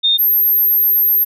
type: tone pair in turn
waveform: sine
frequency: 3655 / 12823 Hz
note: A#7 / G9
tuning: -35 / +38 cents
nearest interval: octave + minor seventh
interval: 2173 cents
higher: second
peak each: -10 dBFS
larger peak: neither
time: 0.03-0.18 / 0.18-1.25 s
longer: second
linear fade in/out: 20 ms
effects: none